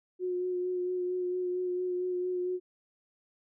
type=tone with vibrato; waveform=sine; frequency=362 Hz; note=F#4; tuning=38 cents flat; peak=-29 dBFS; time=0.19-2.6 s; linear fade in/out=50 ms; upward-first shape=sine; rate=4.4 Hz; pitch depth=18 cents each way; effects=none

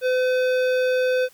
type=tone with hard clipping; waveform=sine; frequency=508 Hz; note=B4; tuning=49 cents sharp; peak=-20 dBFS; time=0.01-1.29 s; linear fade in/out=50 ms; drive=14 dB; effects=white hiss -54 dBFS RMS until 1.33 s

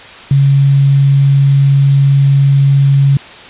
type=tone with quantisation; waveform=sine; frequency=138.59 Hz; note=C#3; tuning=in tune; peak=-5 dBFS; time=0.31-3.17 s; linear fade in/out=2 ms; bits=5; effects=white hiss -32 dBFS RMS until 3.49 s + resampled to 8000 Hz

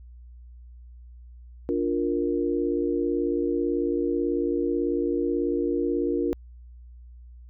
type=chord; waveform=sine; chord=Bb major; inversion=first; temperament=just; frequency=291.4 / 349.6 / 466.2 Hz; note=D4 / F4 / Bb4; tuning=-13 / +2 / 0 cents; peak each=-27 / -26 / -28 dBFS; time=1.69-6.33 s; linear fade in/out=0 ms; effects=added 60 Hz sine -43 dBFS peak until 7.49 s

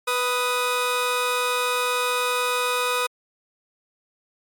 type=tone pair together; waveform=20% pulse; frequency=493.9 / 1247 Hz; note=B4 / D#6; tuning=0 / +3 cents; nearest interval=octave + major third; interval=1603 cents; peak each=-19 dBFS; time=0.07-3.07 s; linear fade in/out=10 ms; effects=MP3 96 kbps

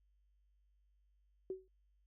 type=tone with exponential decay; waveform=sine; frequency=376.7 Hz; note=F#4; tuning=31 cents sharp; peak=-35 dBFS; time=1.5-1.68 s; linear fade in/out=2 ms; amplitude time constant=39 ms; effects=added 50 Hz sine -70 dBFS peak until 2.06 s

